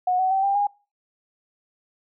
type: tone with pitch steps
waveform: sine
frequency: 730 / 750.5 / 771.6 / 793.3 / 815.6 Hz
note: F#5 / F#5 / G5 / G5 / G#5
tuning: -24 / +24 / -28 / +20 / -32 cents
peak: -18 dBFS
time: 0.07-0.67 s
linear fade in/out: 5 ms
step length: 120 ms
effects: noise-tail reverb RT60 0.3 s tail -22 dB re dry